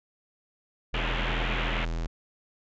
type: tone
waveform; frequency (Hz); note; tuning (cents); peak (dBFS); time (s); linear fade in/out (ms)
square; 41.2; E1; 0; -29; 0.93-2.07; 10
type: low-pass noise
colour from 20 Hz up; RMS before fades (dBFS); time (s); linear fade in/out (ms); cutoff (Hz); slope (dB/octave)
white; -32; 0.94-1.85; 5; 3200; 48
effects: resampled to 16000 Hz